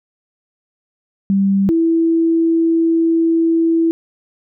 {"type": "tone pair in turn", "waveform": "sine", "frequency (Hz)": [196, 329.6], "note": ["G3", "E4"], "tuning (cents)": [0, 0], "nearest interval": "major sixth", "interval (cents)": 900, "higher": "second", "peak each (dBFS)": -11, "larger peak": "neither", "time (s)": [[1.3, 1.69], [1.69, 3.91]], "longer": "second", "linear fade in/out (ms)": 0, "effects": []}